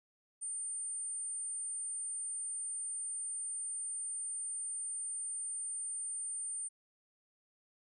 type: tone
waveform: sine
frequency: 8960 Hz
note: C#9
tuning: 18 cents sharp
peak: -37 dBFS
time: 0.41-6.69 s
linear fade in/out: 20 ms
effects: none